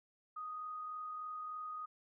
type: tone with amplitude modulation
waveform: sine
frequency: 1244.5 Hz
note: D#6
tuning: in tune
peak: -40 dBFS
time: 0.36-1.86 s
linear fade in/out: 10 ms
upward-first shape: sine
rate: 43.3 Hz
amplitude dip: 25%
effects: none